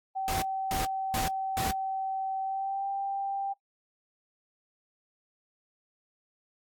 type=tone with pitch glide; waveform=sine; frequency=769 to 788.3 Hz; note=G5 to G5; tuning=-33 to +9 cents; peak=-29 dBFS; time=0.15-3.54 s; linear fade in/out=20 ms; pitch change=+42 cents; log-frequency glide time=2.42-2.88 s
type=noise bursts; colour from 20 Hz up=pink; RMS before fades=-32 dBFS; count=4; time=0.28-1.71 s; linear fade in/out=0 ms; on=140 ms; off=290 ms
effects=noise-tail reverb RT60 0.1 s tail -19 dB re dry + AAC 64 kbps